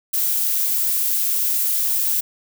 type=noise; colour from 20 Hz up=violet; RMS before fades=-20 dBFS; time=0.13-2.21 s; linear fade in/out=10 ms; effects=none

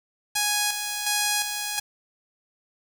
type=tone with tremolo; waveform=5% pulse; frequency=830.6 Hz; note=G#5; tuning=in tune; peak=-10 dBFS; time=0.35-1.8 s; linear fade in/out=10 ms; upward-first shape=square; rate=1.4 Hz; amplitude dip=50%; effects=7-bit

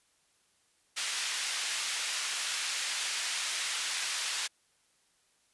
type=band-pass noise; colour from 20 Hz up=pink; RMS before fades=-34 dBFS; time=0.96-4.48 s; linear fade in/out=20 ms; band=2000 to 9200 Hz; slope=12 dB/octave; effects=white hiss -70 dBFS RMS until 5.53 s + resampled to 24000 Hz

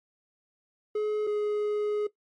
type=tone pair in turn; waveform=triangle; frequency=424.1 / 418.7 Hz; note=G#4 / G#4; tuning=+36 / +14 cents; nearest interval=unison; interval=22 cents; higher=first; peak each=-23 dBFS; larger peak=neither; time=0.95-1.27 / 1.27-2.07 s; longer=second; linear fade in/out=5 ms; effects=noise-tail reverb RT60 0.1 s tail -17 dB re dry + MP3 48 kbps

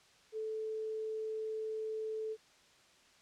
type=tone; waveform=sine; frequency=437.4 Hz; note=A4; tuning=10 cents flat; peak=-36 dBFS; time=0.32-2.37 s; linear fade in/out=50 ms; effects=white hiss -64 dBFS RMS until 3.21 s + low-pass 6000 Hz 12 dB/octave

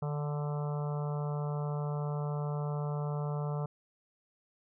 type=harmonic tone with a mistuned harmonic; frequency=146.83 Hz; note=D3; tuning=in tune; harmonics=1 / 3 / 4 / 5 / 6 / 7 / 8 / 9; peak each=-32 / -42 / -44 / -46 / -48 / -49 / -50 / -51 dBFS; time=0.02-3.66 s; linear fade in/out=5 ms; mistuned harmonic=1; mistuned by=+22 cents; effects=none

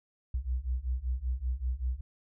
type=beating tone pair; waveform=sine; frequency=60.1 / 65.3 Hz; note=B1 / C2; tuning=-46 / -3 cents; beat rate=5.2 Hz; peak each=-33 / -32 dBFS; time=0.34-2.01 s; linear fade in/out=5 ms; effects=none

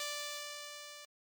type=tone with level ramp; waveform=5% pulse; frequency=587.3 Hz; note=D5; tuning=in tune; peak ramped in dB=-25 to -38 dBFS; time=0-1.05 s; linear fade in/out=2 ms; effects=Opus 32 kbps

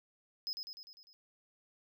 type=tone with echo; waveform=triangle; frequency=5080 Hz; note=D#8; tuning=35 cents sharp; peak=-34 dBFS; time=0.47-0.53 s; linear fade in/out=0 ms; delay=100 ms; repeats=6; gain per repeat=-4 dB; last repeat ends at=1.13 s; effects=none

